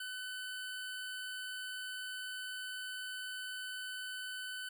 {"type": "tone", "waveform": "25% pulse", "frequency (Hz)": 1508, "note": "F#6", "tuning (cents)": 32, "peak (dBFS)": -37, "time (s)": [0, 4.69], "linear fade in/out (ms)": 5, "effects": []}